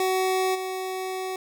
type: tone with level steps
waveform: 25% pulse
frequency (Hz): 375.1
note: F#4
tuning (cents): +24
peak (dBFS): -18 / -25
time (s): 0-1.36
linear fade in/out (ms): 2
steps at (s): 0.54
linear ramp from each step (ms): 20
effects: none